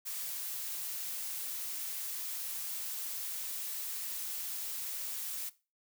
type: noise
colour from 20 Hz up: blue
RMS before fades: -39 dBFS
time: 0.05-5.5 s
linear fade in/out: 20 ms
effects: noise-tail reverb RT60 0.3 s tail -18 dB re dry